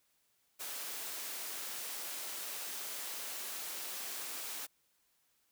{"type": "high-pass noise", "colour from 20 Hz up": "white", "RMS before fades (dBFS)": -42, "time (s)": [0.59, 4.67], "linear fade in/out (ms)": 20, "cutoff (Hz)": 320, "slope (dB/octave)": 12, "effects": ["white hiss -75 dBFS RMS until 5.51 s"]}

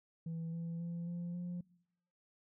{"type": "tone with pitch steps", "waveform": "sine", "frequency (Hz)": [164.6, 167.48, 170.4, 173.38, 176.41], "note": ["E3", "E3", "F3", "F3", "F3"], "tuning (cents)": [-2, 28, -42, -12, 18], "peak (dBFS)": -36, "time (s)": [0.26, 1.61], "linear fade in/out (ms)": 5, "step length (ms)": 270, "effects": ["noise-tail reverb RT60 0.8 s tail -25 dB re dry", "tanh soft clip ceiling -37 dBFS"]}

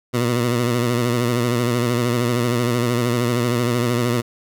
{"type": "tone with vibrato", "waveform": "15% pulse", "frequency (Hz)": 120.6, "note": "B2", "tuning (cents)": -41, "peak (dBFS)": -11, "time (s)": [0.13, 4.22], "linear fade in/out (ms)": 20, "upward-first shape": "sine", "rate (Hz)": 13, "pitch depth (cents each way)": 58, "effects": []}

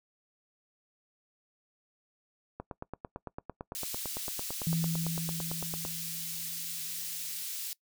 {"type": "click train", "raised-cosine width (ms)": 1, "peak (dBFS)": -24, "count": 30, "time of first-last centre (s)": [2.6, 5.851], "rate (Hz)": 8.92}
{"type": "high-pass noise", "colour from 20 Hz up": "white", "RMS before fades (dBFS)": -38, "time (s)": [3.75, 7.73], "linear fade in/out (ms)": 0, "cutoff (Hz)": 3100, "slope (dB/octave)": 12}
{"type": "tone with exponential decay", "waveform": "sine", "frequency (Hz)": 164.81, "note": "E3", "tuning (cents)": 0, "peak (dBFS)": -26, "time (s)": [4.67, 7.43], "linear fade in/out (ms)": 0, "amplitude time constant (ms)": 600}
{"effects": ["noise-tail reverb RT60 0.1 s tail -22 dB re dry"]}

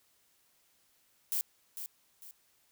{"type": "noise with echo", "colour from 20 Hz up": "violet", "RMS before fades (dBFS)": -32, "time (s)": [1.32, 1.41], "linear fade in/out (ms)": 0, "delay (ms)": 450, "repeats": 2, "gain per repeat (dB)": -9, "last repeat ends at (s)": 2.31, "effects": ["white hiss -70 dBFS RMS until 2.71 s"]}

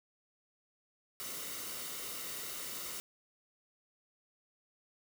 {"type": "noise with comb filter", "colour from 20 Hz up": "white", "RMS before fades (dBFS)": -42, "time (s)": [1.2, 3], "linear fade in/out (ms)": 0, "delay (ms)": 1.2, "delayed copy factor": -0.5, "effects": []}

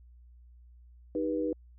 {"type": "chord", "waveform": "sine", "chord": "Eb augmented", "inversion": "none", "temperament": "equal with one note detuned", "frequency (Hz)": [311.1, 392, 486.8], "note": ["Eb4", "G4", "B4"], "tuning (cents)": [0, 0, -25], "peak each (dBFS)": [-31, -36, -32], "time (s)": [1.15, 1.53], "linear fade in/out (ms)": 2, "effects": ["added 60 Hz sine -52 dBFS peak until 1.78 s"]}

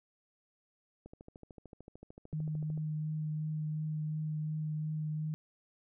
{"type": "click train", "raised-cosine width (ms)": 2, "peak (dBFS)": -36, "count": 24, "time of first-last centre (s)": [1.06, 2.776], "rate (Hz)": 13.4}
{"type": "tone with vibrato", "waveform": "sine", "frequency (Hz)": 154.2, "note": "D#3", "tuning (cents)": -15, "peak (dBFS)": -33, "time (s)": [2.33, 5.34], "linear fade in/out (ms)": 0, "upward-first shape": "triangle", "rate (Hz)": 2.8, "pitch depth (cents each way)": 13}
{"effects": []}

